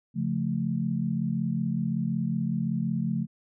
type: chord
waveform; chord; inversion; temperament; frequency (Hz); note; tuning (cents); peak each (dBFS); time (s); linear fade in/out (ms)
sine; Db augmented; none; equal; 138.59 / 174.61 / 220; Db3 / F3 / A3; 0 / 0 / 0; -31 / -29 / -29; 0.14-3.27; 50
effects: none